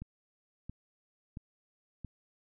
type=click train; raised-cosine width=5 ms; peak=-29 dBFS; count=4; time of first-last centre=0.02-2.047 s; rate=1.48 Hz; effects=none